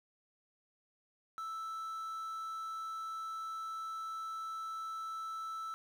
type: tone with quantisation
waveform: triangle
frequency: 1318.5 Hz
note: E6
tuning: in tune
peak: -37 dBFS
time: 1.38-5.74 s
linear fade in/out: 0 ms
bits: 10
effects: none